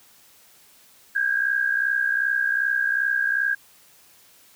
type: tone pair together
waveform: sine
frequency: 1567.4 / 1630 Hz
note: G6 / G#6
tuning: -1 / -33 cents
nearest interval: minor second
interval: 68 cents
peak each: -25 / -21 dBFS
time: 1.15-3.55 s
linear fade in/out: 10 ms
effects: white hiss -54 dBFS RMS until 4.55 s + high-pass 60 Hz 12 dB/octave